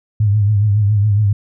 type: tone with vibrato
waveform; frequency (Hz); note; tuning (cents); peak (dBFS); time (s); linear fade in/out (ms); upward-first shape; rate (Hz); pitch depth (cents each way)
sine; 103.83; G#2; 0; -10; 0.2-1.33; 5; triangle; 7.2; 88
effects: none